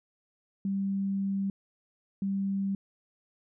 sine tone pair in turn, 196 / 196 Hz, G3 / G3, 0 / 0 cents, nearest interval unison, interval 0 cents, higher neither, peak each -27 dBFS, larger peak neither, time 0.65-1.5 / 2.22-2.75 s, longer first, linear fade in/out 2 ms, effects none

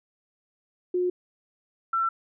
sine tone pair in turn, 360 / 1345.5 Hz, F#4 / E6, -47 / +35 cents, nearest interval octave + major seventh, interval 2282 cents, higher second, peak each -22 dBFS, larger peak neither, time 0.94-1.1 / 1.93-2.09 s, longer neither, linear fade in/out 5 ms, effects none

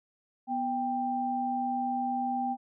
sine tone pair together, 246.9 / 788.6 Hz, B3 / G5, 0 / +10 cents, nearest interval octave + minor sixth, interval 2010 cents, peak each -33 / -29 dBFS, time 0.47-2.57 s, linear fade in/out 50 ms, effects none

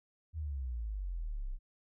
sine exponential sweep, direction down, 82.41 to 30.15 Hz, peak -35 dBFS, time 0.33-1.59 s, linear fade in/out 50 ms, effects none

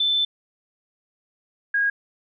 sine tone pair in turn, 3527 / 1637.8 Hz, A7 / G#6, +3 / -25 cents, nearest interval octave + minor second, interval 1328 cents, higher first, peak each -18 dBFS, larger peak neither, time 0-0.25 / 1.74-1.9 s, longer first, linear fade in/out 5 ms, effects none

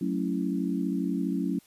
sine chord, F# minor seventh, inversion none, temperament equal, 185 / 220 / 277.2 / 329.6 Hz, F#3 / A3 / C#4 / E4, 0 / 0 / 0 / 0 cents, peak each -30 / -33 / -30 / -34 dBFS, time 0.01-1.59 s, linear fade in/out 5 ms, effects white hiss -60 dBFS RMS until 1.66 s + resampled to 32000 Hz

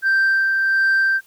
sine tone with tremolo, 1568 Hz, G6, in tune, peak -11 dBFS, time 0.02-1.21 s, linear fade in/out 50 ms, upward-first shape sine, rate 1.4 Hz, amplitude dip 35%, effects tanh soft clip ceiling -12 dBFS + white hiss -54 dBFS RMS until 1.26 s

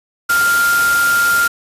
sine tone in noise, 1396.9 Hz, F6, in tune, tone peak -11 dBFS, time 0.29-1.48 s, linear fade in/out 10 ms, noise white, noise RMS -21 dBFS, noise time 0.29-1.48 s, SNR +7 dB, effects resampled to 32000 Hz

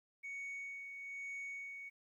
sine tone with tremolo, 2229 Hz, C#7, 9 cents sharp, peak -39 dBFS, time 0.23-1.9 s, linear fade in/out 20 ms, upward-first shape sine, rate 1.1 Hz, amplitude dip 50%, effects tanh soft clip ceiling -41 dBFS + 13-bit

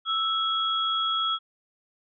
sine tone pair together, 1318.5 / 3322 Hz, E6 / G#7, 0 / 0 cents, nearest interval octave + major third, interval 1600 cents, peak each -26 dBFS, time 0.05-1.39 s, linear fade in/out 50 ms, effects none

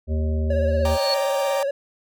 harmonic tone, 77.78 Hz, D#2, in tune, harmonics 1 / 3 / 5 / 7 / 8, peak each -20 / -30 / -34 / -37 / -38 dBFS, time 0.07-0.98 s, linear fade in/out 50 ms
triangle tone with vibrato, 556 Hz, C#5, 5 cents sharp, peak -19 dBFS, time 0.5-1.71 s, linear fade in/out 5 ms, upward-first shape triangle, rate 17 Hz, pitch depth 57 cents each way
sine tone with exponential growth, 4387 Hz, C#8, 19 cents flat, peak -19 dBFS, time 0.68-1.14 s, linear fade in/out 0 ms, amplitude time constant 100 ms
45% pulse chord, Eb major seventh, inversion none, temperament equal, 622.3 / 784 / 932.3 / 1174.7 Hz, Eb5 / G5 / Bb5 / D6, 0 / 0 / 0 / 0 cents, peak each -33 / -29 / -30 / -33 dBFS, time 0.85-1.63 s, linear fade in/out 2 ms
effects none

